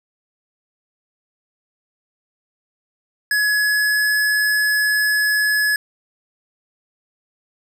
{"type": "tone with pitch glide", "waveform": "square", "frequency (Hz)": [1690, 1699.8], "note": ["G#6", "G#6"], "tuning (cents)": [30, 40], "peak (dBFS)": -16, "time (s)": [3.31, 5.76], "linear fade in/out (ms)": 2, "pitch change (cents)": 10, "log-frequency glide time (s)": [3.5, 4.19], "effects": ["8-bit"]}